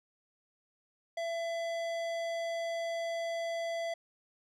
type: tone with tanh clipping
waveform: sine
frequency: 670 Hz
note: E5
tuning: 28 cents sharp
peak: -35 dBFS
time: 1.17-3.94 s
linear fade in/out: 5 ms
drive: 17 dB
effects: none